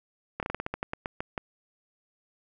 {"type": "slowing click train", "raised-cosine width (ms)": 0.5, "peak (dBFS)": -16, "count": 13, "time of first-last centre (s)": [0.4, 1.378], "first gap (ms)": 28, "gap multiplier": 1.18, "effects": []}